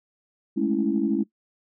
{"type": "chord", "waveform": "sine", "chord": "A major seventh", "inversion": "third", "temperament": "equal", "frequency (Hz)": [207.7, 220, 277.2, 329.6], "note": ["G#3", "A3", "C#4", "E4"], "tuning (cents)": [0, 0, 0, 0], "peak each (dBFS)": [-26, -27, -25, -25], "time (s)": [0.56, 1.24], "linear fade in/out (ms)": 20, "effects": ["noise-tail reverb RT60 0.1 s tail -19 dB re dry", "tanh soft clip ceiling -10 dBFS"]}